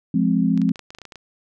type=chord; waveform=sine; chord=F minor; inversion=none; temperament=just; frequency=174.61 / 209.5 / 261.9 Hz; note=F3 / Ab3 / C4; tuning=0 / +15 / +2 cents; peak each=-20 dBFS; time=0.14-0.72 s; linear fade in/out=5 ms
type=clicks; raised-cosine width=0.2 ms; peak=-22 dBFS; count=12; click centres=0.576 / 0.617 / 0.692 / 0.758 / 0.793 / 0.905 / 0.949 / 0.986 / 1.017 / 1.053 / 1.122 / 1.157 s
effects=none